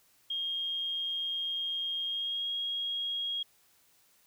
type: tone with pitch glide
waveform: sine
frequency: 3236 to 3279 Hz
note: G#7 to G#7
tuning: -46 to -23 cents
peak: -31 dBFS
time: 0.3-3.43 s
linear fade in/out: 5 ms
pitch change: +23 cents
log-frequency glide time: 2.05-2.5 s
effects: white hiss -66 dBFS RMS until 4.26 s